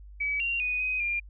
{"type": "tone with pitch steps", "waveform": "sine", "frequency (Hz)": [2283, 2763, 2483, 2511, 2400], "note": ["D7", "F7", "D#7", "D#7", "D7"], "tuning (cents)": [-50, -19, -4, 15, 37], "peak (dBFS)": -26, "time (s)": [0.2, 1.2], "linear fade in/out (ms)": 10, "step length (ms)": 200, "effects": ["added 50 Hz sine -44 dBFS peak until 1.29 s"]}